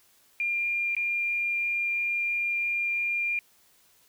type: tone with dropouts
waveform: sine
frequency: 2399 Hz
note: D7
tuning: 36 cents sharp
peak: -25 dBFS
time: 0.4-3.39 s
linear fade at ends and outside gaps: 1 ms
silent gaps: 0.95-0.966 s
effects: white hiss -62 dBFS RMS until 4.08 s